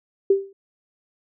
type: tone with exponential decay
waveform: sine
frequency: 392 Hz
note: G4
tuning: in tune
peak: -10 dBFS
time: 0.3-0.53 s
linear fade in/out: 5 ms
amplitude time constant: 49 ms
effects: none